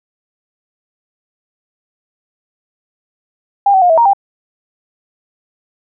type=tone with pitch steps; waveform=sine; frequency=802 / 761 / 712 / 649 / 935 / 794 Hz; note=G5 / F#5 / F5 / E5 / A#5 / G5; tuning=+39 / +48 / +33 / -27 / +5 / +22 cents; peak=-6 dBFS; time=3.66-4.134 s; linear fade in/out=5 ms; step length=79 ms; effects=none